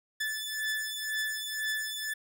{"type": "beating tone pair", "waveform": "sawtooth", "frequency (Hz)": [1743, 1745], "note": ["A6", "A6"], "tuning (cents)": [-17, -15], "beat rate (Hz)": 2, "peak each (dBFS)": -31, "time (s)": [0.2, 2.14], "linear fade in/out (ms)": 10, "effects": []}